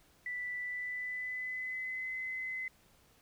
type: tone with pitch glide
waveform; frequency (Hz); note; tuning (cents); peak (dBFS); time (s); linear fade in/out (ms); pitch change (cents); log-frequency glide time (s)
sine; 1975.5 to 2039; B6 to C7; 0 to -45; -36; 0.26-2.68; 2; +55; 0.6-2.12
effects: pink hiss -66 dBFS RMS until 3.21 s